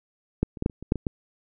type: clicks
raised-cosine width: 3 ms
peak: -8 / -26 / -13 / -7 / -29 / -25 / -6 / -17 / -13 dBFS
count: 9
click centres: 0.43 / 0.572 / 0.624 / 0.661 / 0.698 / 0.826 / 0.921 / 0.957 / 1.068 s
effects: none